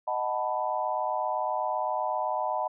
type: chord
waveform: sine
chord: B dominant seventh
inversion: first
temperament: equal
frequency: 622.3 / 740 / 880 / 987.8 Hz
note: D#5 / F#5 / A5 / B5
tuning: 0 / 0 / 0 / 0 cents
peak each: -32 dBFS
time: 0.07-2.68 s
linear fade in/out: 10 ms
effects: none